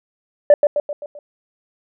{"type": "tone with echo", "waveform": "sine", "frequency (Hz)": 586, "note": "D5", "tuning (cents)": -4, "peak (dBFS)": -3, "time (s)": [0.5, 0.54], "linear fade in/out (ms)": 2, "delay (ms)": 130, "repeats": 5, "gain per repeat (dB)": -6, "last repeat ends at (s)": 1.19, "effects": ["tanh soft clip ceiling -2 dBFS"]}